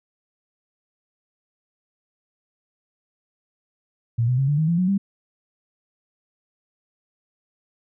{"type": "tone with pitch steps", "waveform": "sine", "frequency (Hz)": [116.54, 125.63, 135.42, 145.99, 157.37, 169.64, 182.87, 197.13], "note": ["A#2", "B2", "C#3", "D3", "D#3", "E3", "F#3", "G3"], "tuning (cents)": [0, 30, -40, -10, 20, 50, -20, 10], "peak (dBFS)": -17, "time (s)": [4.18, 4.98], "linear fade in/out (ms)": 10, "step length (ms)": 100, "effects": []}